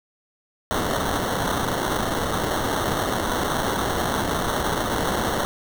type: noise with sample-and-hold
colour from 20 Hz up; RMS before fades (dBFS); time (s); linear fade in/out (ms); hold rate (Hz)
blue; -24; 0.71-5.45; 0; 2450
effects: none